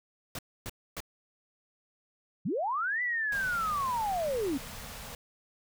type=noise bursts; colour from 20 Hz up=pink; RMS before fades=-38 dBFS; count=3; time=0.35-1.004 s; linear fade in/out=2 ms; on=38 ms; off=270 ms
type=linear two-way sweep; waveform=sine; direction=up then down; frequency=130.81 to 2000 to 249.4 Hz; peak=-28 dBFS; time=2.45-4.58 s; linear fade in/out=10 ms; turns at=3.02 s
type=band-stop noise; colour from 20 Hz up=pink; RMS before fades=-43 dBFS; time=3.32-5.15 s; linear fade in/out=2 ms; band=260 to 440 Hz; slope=96 dB/octave
effects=none